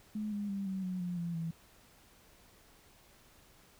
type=tone with pitch steps; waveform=sine; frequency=212.5 / 204.9 / 197.58 / 190.52 / 183.71 / 177.15 / 170.82 / 164.71 Hz; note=G#3 / G#3 / G3 / G3 / F#3 / F3 / F3 / E3; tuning=+40 / -23 / +14 / -49 / -12 / +25 / -38 / -1 cents; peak=-34 dBFS; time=0.15-1.51 s; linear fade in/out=5 ms; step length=170 ms; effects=pink hiss -62 dBFS RMS until 3.79 s